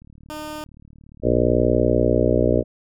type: click train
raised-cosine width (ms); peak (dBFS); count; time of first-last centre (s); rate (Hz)
5; -34; 61; 0.02-1.629; 37.3
type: tone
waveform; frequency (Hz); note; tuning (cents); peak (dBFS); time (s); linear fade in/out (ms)
15% pulse; 305; D#4; -34; -24; 0.3-0.64; 0
type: harmonic tone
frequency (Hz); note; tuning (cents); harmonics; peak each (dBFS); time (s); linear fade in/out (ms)
60.5; B1; -35; 1 / 2 / 4 / 5 / 6 / 7 / 8 / 9 / 10; -24 / -24 / -24 / -24 / -24 / -24 / -24 / -24 / -24; 1.22-2.64; 50
effects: none